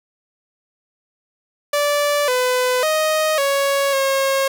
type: tone with pitch steps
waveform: sawtooth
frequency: 582 / 503 / 624 / 556 / 542 Hz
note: D5 / B4 / D#5 / C#5 / C#5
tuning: -16 / +32 / +5 / +5 / -39 cents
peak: -12 dBFS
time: 1.73-4.48 s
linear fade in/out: 5 ms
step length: 550 ms
effects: none